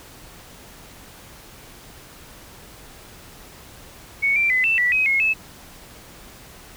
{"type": "tone with pitch steps", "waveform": "sine", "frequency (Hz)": [2221, 2353, 2020, 2666, 1957, 2532, 2165, 2604], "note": ["C#7", "D7", "B6", "E7", "B6", "D#7", "C#7", "E7"], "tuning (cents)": [3, 3, 39, 19, -16, 30, -41, -22], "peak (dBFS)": -16, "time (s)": [4.22, 5.34], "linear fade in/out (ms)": 20, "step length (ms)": 140, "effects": ["pink hiss -44 dBFS RMS until 6.76 s"]}